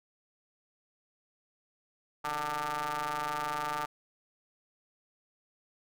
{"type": "ring-modulated tone", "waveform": "sawtooth", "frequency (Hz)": 146.83, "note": "D3", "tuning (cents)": 0, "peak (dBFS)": -25, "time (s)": [2.24, 3.86], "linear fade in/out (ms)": 10, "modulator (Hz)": 1040, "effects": []}